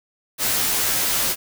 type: noise with comb filter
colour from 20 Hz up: white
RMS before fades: -21 dBFS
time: 0.38-1.36 s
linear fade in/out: 50 ms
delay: 12 ms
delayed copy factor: -0.75
effects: none

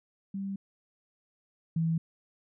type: tone pair in turn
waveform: sine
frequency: 196 / 163.56 Hz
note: G3 / E3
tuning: 0 / -13 cents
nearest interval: minor third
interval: 313 cents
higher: first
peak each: -32 / -25 dBFS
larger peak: second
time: 0.34-0.56 / 1.76-1.98 s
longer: neither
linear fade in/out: 5 ms
effects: none

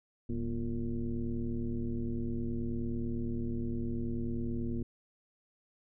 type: tone with frequency modulation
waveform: sine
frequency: 128.7 Hz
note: C3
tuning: 28 cents flat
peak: -31 dBFS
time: 0.29-4.83 s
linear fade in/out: 5 ms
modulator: 109 Hz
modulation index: 1.8
effects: none

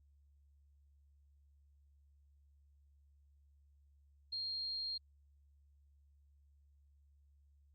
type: tone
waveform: sine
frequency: 4224 Hz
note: C8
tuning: 16 cents sharp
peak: -38 dBFS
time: 4.32-4.98 s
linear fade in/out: 10 ms
effects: added 71 Hz sine -65 dBFS peak until 7.74 s + Opus 48 kbps

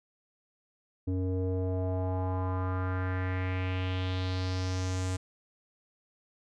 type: tone with low-pass filter sweep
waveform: square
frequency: 92.6 Hz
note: F#2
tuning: 2 cents sharp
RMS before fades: -31 dBFS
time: 1.07-5.17 s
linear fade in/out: 10 ms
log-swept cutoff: 350 to 8000 Hz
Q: 3
effects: none

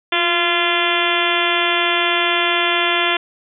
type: harmonic tone with a mistuned harmonic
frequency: 344.2 Hz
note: F4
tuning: 25 cents flat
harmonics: 1 / 2 / 3 / 4 / 5 / 6 / 7 / 8 / 9 / 10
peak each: -24 / -24 / -24 / -24 / -24 / -24 / -24 / -24 / -24 / -24 dBFS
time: 0.12-3.17 s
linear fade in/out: 5 ms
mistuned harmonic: 1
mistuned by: +41 cents
effects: none

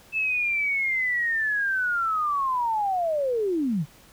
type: linear sweep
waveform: sine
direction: down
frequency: 2637 to 131.2 Hz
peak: -22 dBFS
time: 0.12-3.86 s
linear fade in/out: 50 ms
effects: pink hiss -53 dBFS RMS until 4.12 s

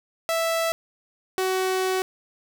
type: tone pair in turn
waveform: sawtooth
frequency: 659.3 / 375.1 Hz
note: E5 / F#4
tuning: 0 / +24 cents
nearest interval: minor seventh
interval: 976 cents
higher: first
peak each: -18 dBFS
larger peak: neither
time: 0.29-0.72 / 1.38-2.02 s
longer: second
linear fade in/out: 0 ms
effects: none

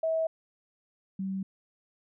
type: tone pair in turn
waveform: sine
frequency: 646 / 192.06 Hz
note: E5 / G3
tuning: -35 / -35 cents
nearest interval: octave + major sixth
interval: 2100 cents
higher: first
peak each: -25 / -30 dBFS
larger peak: first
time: 0.03-0.27 / 1.19-1.43 s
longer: neither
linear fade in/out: 5 ms
effects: none

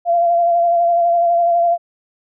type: tone with vibrato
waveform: sine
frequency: 687 Hz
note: F5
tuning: 29 cents flat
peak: -11 dBFS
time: 0.05-1.78 s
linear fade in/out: 50 ms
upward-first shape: sine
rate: 12 Hz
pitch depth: 25 cents each way
effects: none

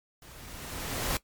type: noise with level ramp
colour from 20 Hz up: pink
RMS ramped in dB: -51 to -28 dBFS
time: 0.22-1.17 s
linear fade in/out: 2 ms
effects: noise-tail reverb RT60 0.1 s tail -18 dB re dry + MP3 96 kbps

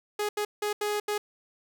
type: tone bursts at uneven times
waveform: sawtooth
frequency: 416.9 Hz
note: G#4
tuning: 7 cents sharp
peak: -23 dBFS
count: 5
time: 0.19-0.29 / 0.37-0.45 / 0.62-0.73 / 0.81-1 / 1.08-1.18 s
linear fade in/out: 5 ms
effects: none

